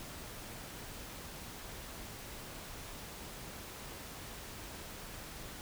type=silence; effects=pink hiss -47 dBFS RMS until 5.61 s